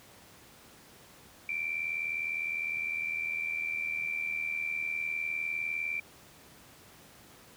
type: tone with amplitude modulation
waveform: sine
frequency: 2349 Hz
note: D7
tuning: in tune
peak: -28 dBFS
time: 1.49-6 s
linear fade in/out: 2 ms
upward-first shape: sine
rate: 79.8 Hz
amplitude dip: 65%
effects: pink hiss -55 dBFS RMS until 7.56 s + high-pass 80 Hz 12 dB/octave